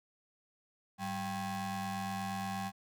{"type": "ring-modulated tone", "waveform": "35% pulse", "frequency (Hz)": 296.5, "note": "D4", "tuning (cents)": 17, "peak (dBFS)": -31, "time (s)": [0.98, 2.72], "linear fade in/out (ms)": 50, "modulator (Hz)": 489, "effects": []}